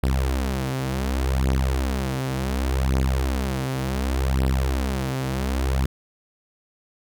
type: beating tone pair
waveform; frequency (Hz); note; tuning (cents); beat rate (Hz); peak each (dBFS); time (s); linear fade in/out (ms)
sawtooth; 65.5 / 66.18; C2 / C2; +2 / +20; 0.68; -20; 0.03-5.86; 5
effects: none